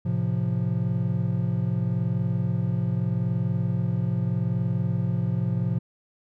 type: chord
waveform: triangle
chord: F major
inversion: first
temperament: equal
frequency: 110 / 130.81 / 174.61 Hz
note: A2 / C3 / F3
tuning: 0 / 0 / 0 cents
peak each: -25 dBFS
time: 0.05-5.79 s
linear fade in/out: 10 ms
effects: none

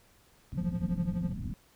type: low-pass noise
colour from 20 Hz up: white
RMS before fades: -37 dBFS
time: 0.52-1.54 s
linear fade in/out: 0 ms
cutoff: 240 Hz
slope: 48 dB/octave
type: tone with tremolo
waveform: triangle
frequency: 174.61 Hz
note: F3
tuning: in tune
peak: -24 dBFS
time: 0.57-1.33 s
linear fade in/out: 10 ms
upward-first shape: triangle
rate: 12 Hz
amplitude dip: 95%
effects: pink hiss -63 dBFS RMS until 1.75 s

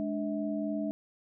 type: tone cluster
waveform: sine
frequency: 210.2 / 293.9 / 643 Hz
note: G#3 / D4 / E5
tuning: +21 / +1 / -43 cents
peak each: -34 / -33 / -37 dBFS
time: 0-0.91 s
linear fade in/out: 0 ms
effects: none

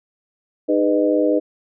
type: harmonic tone with a mistuned harmonic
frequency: 102.4 Hz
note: G#2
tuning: 24 cents flat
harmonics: 3 / 4 / 5 / 6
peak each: -18 / -23 / -19 / -21 dBFS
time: 0.68-1.4 s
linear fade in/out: 20 ms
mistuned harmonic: 5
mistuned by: -40 cents
effects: none

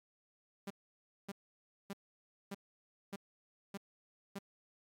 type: tone bursts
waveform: sawtooth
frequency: 198.4 Hz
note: G3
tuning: 21 cents sharp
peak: -37 dBFS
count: 7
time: 0.67-4.388 s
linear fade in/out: 5 ms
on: 34 ms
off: 580 ms
effects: AAC 48 kbps

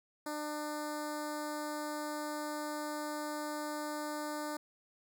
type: tone with notch filter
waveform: 10% pulse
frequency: 300 Hz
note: D4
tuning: 37 cents sharp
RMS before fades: -39 dBFS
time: 0.26-4.57 s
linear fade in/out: 5 ms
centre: 2700 Hz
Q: 0.69
effects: none

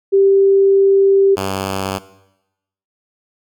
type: tone pair in turn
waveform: sine / 5% pulse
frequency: 392 / 96.48 Hz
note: G4 / G2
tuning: 0 / -27 cents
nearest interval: 2 octaves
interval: 2427 cents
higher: first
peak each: -8 dBFS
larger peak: neither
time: 0.12-1.36 / 1.36-1.99 s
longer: first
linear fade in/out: 20 ms
effects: noise-tail reverb RT60 0.9 s tail -17 dB re dry

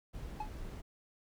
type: noise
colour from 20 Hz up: brown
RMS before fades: -44 dBFS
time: 0.13-0.82 s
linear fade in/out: 20 ms
type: tone with exponential decay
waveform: triangle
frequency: 851 Hz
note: G#5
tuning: 42 cents sharp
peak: -31 dBFS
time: 0.4-0.52 s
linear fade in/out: 5 ms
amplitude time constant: 24 ms
effects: none

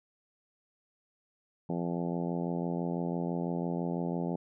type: harmonic tone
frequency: 86 Hz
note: F2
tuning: 26 cents flat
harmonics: 2 / 3 / 4 / 5 / 6 / 7 / 8 / 9 / 10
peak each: -33 / -37 / -39 / -41 / -43 / -44 / -45 / -46 / -47 dBFS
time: 1.69-4.36 s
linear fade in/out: 5 ms
effects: none

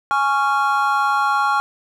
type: chord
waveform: triangle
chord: Db major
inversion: second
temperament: just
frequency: 831.5 / 1108.7 / 1385.9 Hz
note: Ab5 / Db6 / F6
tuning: +2 / 0 / -14 cents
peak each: -18 dBFS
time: 0.11-1.6 s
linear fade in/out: 0 ms
effects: none

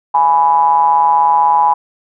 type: ring-modulated tone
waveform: triangle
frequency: 78 Hz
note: D#2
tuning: 5 cents sharp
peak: -3 dBFS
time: 0.14-1.74 s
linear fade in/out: 10 ms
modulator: 912 Hz
effects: none

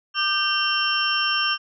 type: tone cluster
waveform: sine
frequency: 1196 / 1560 / 2760 / 3098 / 5430 Hz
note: D6 / G6 / F7 / G7 / F8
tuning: +31 / -9 / -21 / -21 / -50 cents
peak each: -26 dBFS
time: 0.14-1.58 s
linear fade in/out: 50 ms
effects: none

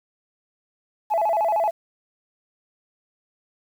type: tone with vibrato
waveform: sine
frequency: 753 Hz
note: F#5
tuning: 30 cents sharp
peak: -17 dBFS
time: 1.1-1.71 s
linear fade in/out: 20 ms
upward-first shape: square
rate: 13 Hz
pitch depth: 210 cents each way
effects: tanh soft clip ceiling -15 dBFS + 8-bit

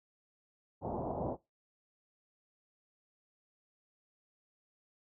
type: low-pass noise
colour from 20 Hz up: white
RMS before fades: -37 dBFS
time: 0.81-1.37 s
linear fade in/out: 50 ms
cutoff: 870 Hz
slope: 48 dB/octave
effects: noise-tail reverb RT60 0.2 s tail -19 dB re dry + high-pass 60 Hz 12 dB/octave

